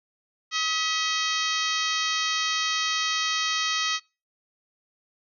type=harmonic tone with a mistuned harmonic; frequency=635 Hz; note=D#5; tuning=35 cents sharp; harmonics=2 / 3 / 4 / 5 / 6 / 7 / 8 / 9 / 10; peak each=-30 / -31 / -33 / -30 / -33 / -33 / -35 / -35 / -38 dBFS; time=0.51-4 s; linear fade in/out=50 ms; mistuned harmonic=3; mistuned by=+42 cents; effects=noise-tail reverb RT60 0.3 s tail -24 dB re dry